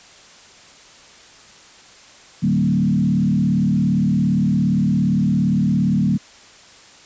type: tone with frequency modulation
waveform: sine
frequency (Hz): 191.7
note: G3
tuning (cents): -38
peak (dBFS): -14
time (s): 2.42-6.18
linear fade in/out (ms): 20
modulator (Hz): 37.4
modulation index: 1.4
effects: white hiss -45 dBFS RMS until 7.05 s + resampled to 16000 Hz